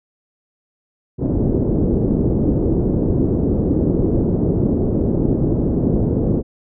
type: low-pass noise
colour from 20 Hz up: white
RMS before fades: -17 dBFS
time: 1.18-6.43 s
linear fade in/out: 50 ms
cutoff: 380 Hz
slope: 24 dB/octave
effects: none